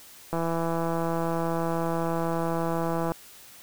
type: click train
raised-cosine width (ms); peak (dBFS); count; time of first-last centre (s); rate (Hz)
1; -15; 464; 0.33-3.119; 166
effects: white hiss -49 dBFS RMS until 3.62 s